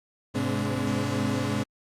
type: tone cluster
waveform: 35% pulse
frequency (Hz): 103.8 / 129 / 210.7 / 255.7 / 287.5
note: G#2 / C3 / G#3 / C4 / D4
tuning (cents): 0 / -24 / +25 / -40 / -37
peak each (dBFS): -30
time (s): 0.34-1.64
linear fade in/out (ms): 20
effects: low-pass 10000 Hz 12 dB/octave + Opus 48 kbps